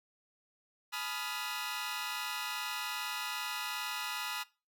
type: chord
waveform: 15% pulse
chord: F half-diminished seventh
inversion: first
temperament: equal with one note detuned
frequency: 850.5 / 987.8 / 1244.5 / 1396.9 Hz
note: Ab5 / Cb6 / Eb6 / F6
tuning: +41 / 0 / 0 / 0 cents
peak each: -37 / -35 / -35 / -35 dBFS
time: 0.92-4.44 s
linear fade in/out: 20 ms
effects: noise-tail reverb RT60 0.3 s tail -21 dB re dry